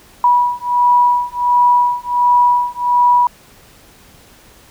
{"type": "beating tone pair", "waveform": "sine", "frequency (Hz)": [974, 975.4], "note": ["B5", "B5"], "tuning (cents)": [-24, -22], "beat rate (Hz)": 1.4, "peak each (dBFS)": -13, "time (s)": [0.24, 3.27], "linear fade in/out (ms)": 2, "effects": ["pink hiss -45 dBFS RMS until 4.7 s"]}